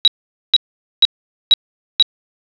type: tone bursts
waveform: sine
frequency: 3867 Hz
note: B7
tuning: 37 cents flat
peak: -5 dBFS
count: 5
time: 0.05-2.025 s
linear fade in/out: 0 ms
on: 27 ms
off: 460 ms
effects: resampled to 11025 Hz + 7-bit